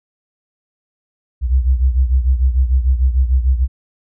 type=beating tone pair; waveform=sine; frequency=62.6 / 69.3 Hz; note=B1 / C#2; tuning=+24 / 0 cents; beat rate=6.7 Hz; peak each=-12 / -17 dBFS; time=1.41-3.68 s; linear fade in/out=50 ms; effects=none